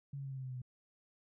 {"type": "tone with pitch steps", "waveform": "sine", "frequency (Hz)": [140, 137.83, 135.7, 133.6, 131.53, 129.5, 127.49, 125.52], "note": ["C#3", "C#3", "C#3", "C3", "C3", "C3", "C3", "B2"], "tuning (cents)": [18, -10, -36, 36, 9, -17, -45, 28], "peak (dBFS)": -40, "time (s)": [0.13, 0.618], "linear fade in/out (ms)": 5, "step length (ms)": 61, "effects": []}